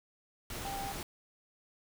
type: tone in noise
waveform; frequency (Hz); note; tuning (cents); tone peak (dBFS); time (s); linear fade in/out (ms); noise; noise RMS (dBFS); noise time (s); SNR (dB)
sine; 790; G5; +13; -38; 0.65-0.92; 2; pink; -41; 0.5-1.03; 0
effects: none